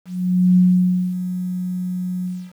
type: tone with ADSR envelope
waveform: sine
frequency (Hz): 181.6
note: F#3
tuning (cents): -32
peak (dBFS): -9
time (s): 0.05-2.53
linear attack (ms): 520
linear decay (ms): 560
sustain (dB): -12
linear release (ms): 270
effects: 8-bit